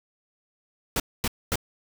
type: noise bursts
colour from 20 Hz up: pink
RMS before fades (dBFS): -25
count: 3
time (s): 0.96-1.557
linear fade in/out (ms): 2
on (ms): 39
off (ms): 240
effects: none